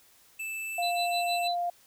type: tone with pitch glide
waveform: square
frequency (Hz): 2637 to 2660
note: E7 to E7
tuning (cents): 0 to +15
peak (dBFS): -34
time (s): 0.39-1.48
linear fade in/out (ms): 10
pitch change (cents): +15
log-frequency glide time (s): 0.61-1.12
type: tone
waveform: sine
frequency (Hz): 700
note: F5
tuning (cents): +4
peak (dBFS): -27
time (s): 0.78-1.7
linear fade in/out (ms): 5
type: tone with tremolo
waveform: sine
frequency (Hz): 4000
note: B7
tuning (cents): +21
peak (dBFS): -30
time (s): 0.82-1.56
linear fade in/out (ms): 10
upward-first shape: sine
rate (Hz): 6.4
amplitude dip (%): 100
effects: white hiss -60 dBFS RMS until 1.86 s